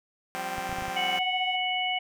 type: chord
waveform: 5% pulse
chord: F suspended second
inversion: none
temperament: just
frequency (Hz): 174.61 / 196.44 / 261.9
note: F3 / G3 / C4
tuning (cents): 0 / +4 / +2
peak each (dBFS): -28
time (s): 0.35-1.19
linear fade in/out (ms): 0
type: tone with pitch glide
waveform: triangle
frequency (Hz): 770 to 751.5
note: G5 to F#5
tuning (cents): -31 to +27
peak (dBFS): -32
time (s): 0.35-1.56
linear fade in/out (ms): 5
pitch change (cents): -42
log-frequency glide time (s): 1.06-1.14
type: clicks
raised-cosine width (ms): 5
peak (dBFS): -28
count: 6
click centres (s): 0.583 / 0.694 / 0.728 / 0.785 / 0.823 / 0.882
type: harmonic tone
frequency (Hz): 737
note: F#5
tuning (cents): -7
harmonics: 1 / 3 / 4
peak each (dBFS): -30 / -30 / -30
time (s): 0.96-1.99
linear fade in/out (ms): 10
effects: none